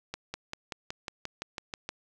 accelerating click train, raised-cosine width 0.2 ms, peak -18 dBFS, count 11, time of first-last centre 0.14-1.891 s, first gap 200 ms, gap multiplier 0.97, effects none

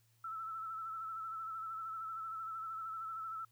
sine tone with vibrato, 1318.5 Hz, E6, in tune, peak -40 dBFS, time 0.24-3.45 s, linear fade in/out 5 ms, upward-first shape sine, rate 13 Hz, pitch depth 37 cents each way, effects added 114 Hz sine -70 dBFS peak until 3.51 s + white hiss -75 dBFS RMS until 3.51 s

